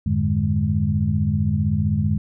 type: tone cluster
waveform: sine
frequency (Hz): 87.9 / 103.4 / 148.7 / 206.6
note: F2 / G#2 / D3 / G#3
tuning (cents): +12 / -7 / +22 / -9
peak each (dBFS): -23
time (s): 0.06-2.18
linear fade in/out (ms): 5
effects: none